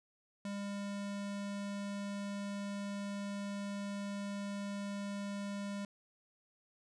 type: tone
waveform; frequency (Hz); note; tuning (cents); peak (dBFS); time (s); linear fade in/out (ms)
square; 201.1; G3; +44; -39; 0.45-5.85; 2
effects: resampled to 22050 Hz